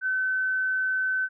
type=tone; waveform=sine; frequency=1523 Hz; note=F#6; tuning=50 cents sharp; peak=-23 dBFS; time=0.01-1.29 s; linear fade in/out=50 ms; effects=none